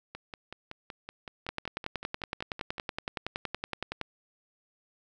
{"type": "two click trains", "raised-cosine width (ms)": 0.3, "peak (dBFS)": [-16, -24], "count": [28, 15], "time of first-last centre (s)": [[1.49, 4.013], [0.15, 2.782]], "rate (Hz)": [10.7, 5.32], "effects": []}